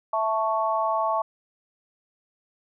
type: chord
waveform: sine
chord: A major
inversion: second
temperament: equal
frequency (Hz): 659.3 / 880 / 1108.7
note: E5 / A5 / C#6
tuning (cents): 0 / 0 / 0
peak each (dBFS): -26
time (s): 0.13-1.22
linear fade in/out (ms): 5
effects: none